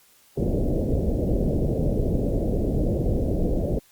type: low-pass noise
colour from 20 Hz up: pink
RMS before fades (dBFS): -23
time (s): 0.37-3.79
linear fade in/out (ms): 5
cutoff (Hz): 600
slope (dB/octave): 48
effects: white hiss -57 dBFS RMS until 3.91 s + Opus 48 kbps